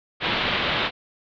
white low-pass noise, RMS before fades -24 dBFS, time 0.2-0.91 s, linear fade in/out 50 ms, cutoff 3800 Hz, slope 48 dB/octave, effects none

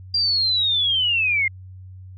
sine linear sweep, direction down, 4793 to 2081 Hz, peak -17 dBFS, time 0.14-1.48 s, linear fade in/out 5 ms, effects added 93 Hz sine -37 dBFS peak until 2.17 s

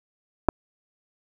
clicks, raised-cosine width 1 ms, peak -5 dBFS, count 2, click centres 0.486 / 0.489 s, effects 7-bit

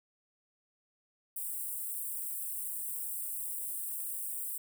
white high-pass noise, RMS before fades -38 dBFS, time 1.36-4.58 s, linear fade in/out 5 ms, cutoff 8000 Hz, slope 96 dB/octave, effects none

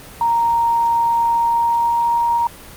sine tone with pitch glide, 931 to 938.6 Hz, A#5 to A#5, -2 to +12 cents, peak -13 dBFS, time 0.21-2.47 s, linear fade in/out 2 ms, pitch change +14 cents, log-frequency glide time 1.35-2.15 s, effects pink hiss -38 dBFS RMS until 2.76 s + Opus 32 kbps

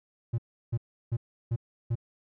triangle tone bursts, 116.54 Hz, A#2, in tune, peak -23 dBFS, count 5, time 0.33-1.955 s, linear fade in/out 10 ms, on 53 ms, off 340 ms, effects none

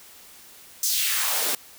white noise with high-pass filter sweep, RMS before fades -24 dBFS, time 0.83-1.55 s, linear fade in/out 2 ms, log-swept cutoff 6400 to 270 Hz, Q 1.8, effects white hiss -48 dBFS RMS until 1.78 s

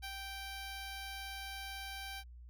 10% pulse tone with ADSR envelope, 782 Hz, G5, 4 cents flat, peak -33 dBFS, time 0.02-2.24 s, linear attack 24 ms, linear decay 59 ms, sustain -2 dB, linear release 56 ms, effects added 60 Hz sine -50 dBFS peak until 2.49 s

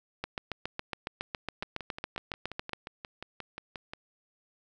two click trains, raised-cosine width 0.3 ms, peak -23 / -17 dBFS, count 14 / 19, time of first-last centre 1.63-3.935 / 0.24-2.733 s, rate 5.64 / 7.22 Hz, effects none

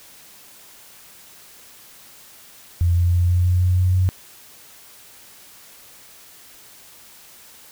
sine tone with pitch steps, 86.2 / 87.05 / 87.91 / 88.78 / 89.65 / 90.54 / 91.43 / 92.33 Hz, F2 / F2 / F2 / F2 / F2 / F#2 / F#2 / F#2, -22 / -5 / +12 / +29 / +46 / -37 / -20 / -3 cents, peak -14 dBFS, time 2.81-4.09 s, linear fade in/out 0 ms, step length 160 ms, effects white hiss -46 dBFS RMS until 7.71 s

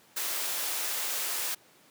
white high-pass noise, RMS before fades -32 dBFS, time 0.16-1.55 s, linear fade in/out 10 ms, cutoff 420 Hz, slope 12 dB/octave, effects pink hiss -59 dBFS RMS until 1.9 s + high-pass 200 Hz 12 dB/octave

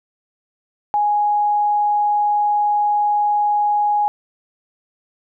sine tone, 830.6 Hz, G#5, in tune, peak -14 dBFS, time 0.94-4.08 s, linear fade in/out 0 ms, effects none

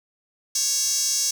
sawtooth tone with high-pass filter, 554 Hz, C#5, 1 cent flat, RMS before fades -23 dBFS, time 0.55-1.31 s, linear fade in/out 5 ms, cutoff 6000 Hz, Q 4.7, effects none

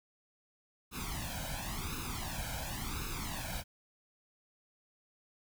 pink noise with flanger, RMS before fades -39 dBFS, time 0.91-3.64 s, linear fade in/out 50 ms, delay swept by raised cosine 0.77 to 1.3 ms, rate 0.94 Hz, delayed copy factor +0.85, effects none

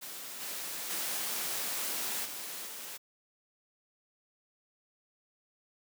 white noise with level steps, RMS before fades -43 / -39 / -35 / -41 / -43 dBFS, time 0.01-2.98 s, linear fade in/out 20 ms, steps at 0.4 / 0.89 / 2.24 / 2.65 s, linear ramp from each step 20 ms, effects high-pass 200 Hz 12 dB/octave

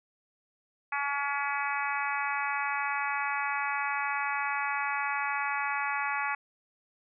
harmonic tone, 283.2 Hz, C#4, 37 cents sharp, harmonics 3 / 4 / 5 / 6 / 7 / 8 / 9, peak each -34 / -35 / -36 / -37 / -37 / -38 / -39 dBFS, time 0.92-6.35 s, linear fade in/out 5 ms, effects none

